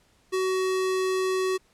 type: tone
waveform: square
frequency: 375.2 Hz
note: F#4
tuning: 24 cents sharp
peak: -24 dBFS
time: 0.32-1.58 s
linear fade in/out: 20 ms
effects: pink hiss -63 dBFS RMS until 1.73 s + low-pass 10000 Hz 12 dB/octave